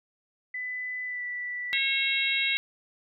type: tone with pitch glide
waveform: sine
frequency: 2000 to 1966.8 Hz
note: B6 to B6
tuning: +21 to -8 cents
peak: -31 dBFS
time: 0.54-1.78 s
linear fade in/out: 5 ms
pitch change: -29 cents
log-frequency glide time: 1.05-1.23 s
type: harmonic tone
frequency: 544 Hz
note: C#5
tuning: 33 cents flat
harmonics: 3 / 4 / 5 / 6 / 7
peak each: -37 / -27 / -30 / -34 / -30 dBFS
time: 1.73-2.57 s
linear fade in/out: 0 ms
effects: none